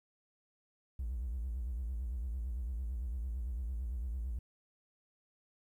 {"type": "tone with vibrato", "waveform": "triangle", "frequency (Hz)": 60.4, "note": "B1", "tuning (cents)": -38, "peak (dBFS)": -32, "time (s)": [0.99, 4.39], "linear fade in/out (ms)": 5, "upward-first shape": "sine", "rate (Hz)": 8.9, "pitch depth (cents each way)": 190, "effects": ["tanh soft clip ceiling -31 dBFS", "12-bit"]}